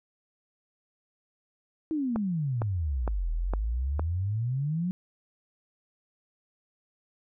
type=exponential two-way sweep; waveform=sine; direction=down then up; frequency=326.3 to 39.14 to 186.5 Hz; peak=-26 dBFS; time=1.91-4.91 s; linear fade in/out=0 ms; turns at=3.31 s
type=click train; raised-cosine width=1 ms; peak=-17 dBFS; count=5; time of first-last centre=2.16-3.995 s; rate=2.18 Hz
effects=none